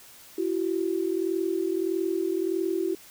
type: tone pair together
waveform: sine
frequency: 336.7 / 378.3 Hz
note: E4 / F#4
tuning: +37 / +38 cents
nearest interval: major second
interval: 201 cents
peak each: -27 dBFS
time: 0.38-2.95 s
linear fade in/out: 5 ms
effects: white hiss -50 dBFS RMS until 3.1 s